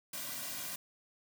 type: noise with comb filter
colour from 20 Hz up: white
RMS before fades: -41 dBFS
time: 0.13-0.76 s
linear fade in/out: 5 ms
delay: 2.3 ms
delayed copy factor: -0.9
effects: none